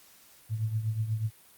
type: tone with tremolo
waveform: sine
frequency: 110 Hz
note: A2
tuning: in tune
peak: -24 dBFS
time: 0.49-1.31 s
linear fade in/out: 50 ms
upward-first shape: triangle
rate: 8.2 Hz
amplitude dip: 75%
effects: white hiss -57 dBFS RMS until 1.57 s + Opus 48 kbps